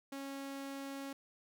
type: tone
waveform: sawtooth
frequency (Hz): 274.9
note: C#4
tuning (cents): -14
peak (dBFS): -38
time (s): 0.12-1.13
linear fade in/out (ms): 5
effects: none